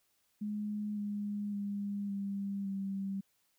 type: tone with pitch steps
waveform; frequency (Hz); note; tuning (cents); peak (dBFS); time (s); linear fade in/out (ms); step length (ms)
sine; 209.2 / 205.6 / 202.1 / 198.6 / 195.19; G#3 / G#3 / G#3 / G3 / G3; +13 / -17 / -47 / +23 / -7; -34; 0.41-3.21; 10; 560
effects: white hiss -75 dBFS RMS until 3.58 s